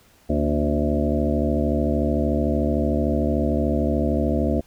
harmonic tone with a mistuned harmonic, 73.42 Hz, D2, in tune, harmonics 1 / 2 / 3 / 4 / 5 / 7 / 8 / 9, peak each -24 / -30 / -24 / -26 / -29 / -29 / -30 / -29 dBFS, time 0.29-4.61 s, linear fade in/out 10 ms, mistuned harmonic 3, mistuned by +75 cents, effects pink hiss -56 dBFS RMS until 4.66 s

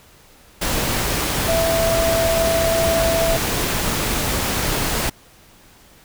sine tone in noise, 662 Hz, E5, 7 cents sharp, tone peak -17 dBFS, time 1.48-3.37 s, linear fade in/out 10 ms, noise pink, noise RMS -21 dBFS, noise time 0.61-5.1 s, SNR +1 dB, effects pink hiss -49 dBFS RMS until 6.04 s

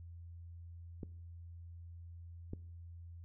clicks, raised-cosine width 3 ms, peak -29 dBFS, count 2, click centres 1.032 / 2.534 s, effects noise-tail reverb RT60 0.6 s tail -21 dB re dry + added 85 Hz sine -48 dBFS peak until 3.24 s

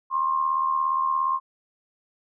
sine tone with amplitude modulation, 1064 Hz, C6, 29 cents sharp, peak -18 dBFS, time 0.1-1.4 s, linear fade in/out 50 ms, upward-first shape sine, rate 77.2 Hz, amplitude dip 60%, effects none

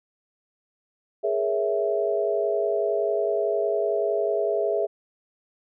sine chord, A# half-diminished seventh, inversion third, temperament equal, 415.3 / 466.2 / 554.4 / 659.3 Hz, G#4 / A#4 / C#5 / E5, 0 / 0 / 0 / 0 cents, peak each -25 / -31 / -30 / -25 dBFS, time 1.23-4.87 s, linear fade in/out 20 ms, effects none

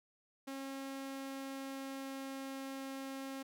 sawtooth tone with pitch glide, 271.2 to 269.6 Hz, C#4 to C#4, -38 to -48 cents, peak -38 dBFS, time 0.47-3.43 s, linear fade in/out 10 ms, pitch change -10 cents, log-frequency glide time 0.83-2.86 s, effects none

